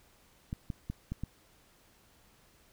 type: clicks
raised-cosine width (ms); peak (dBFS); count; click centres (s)
5; -23; 5; 0.529 / 0.702 / 0.9 / 1.12 / 1.236
effects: pink hiss -64 dBFS RMS until 2.72 s